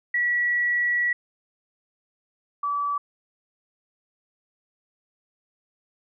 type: tone pair in turn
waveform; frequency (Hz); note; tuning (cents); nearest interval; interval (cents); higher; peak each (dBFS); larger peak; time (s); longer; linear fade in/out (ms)
sine; 1936 / 1151.2; B6 / D6; -35 / -35; major sixth; 900; first; -20 / -23; first; 0.14-1.13 / 2.63-2.98; first; 5
effects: none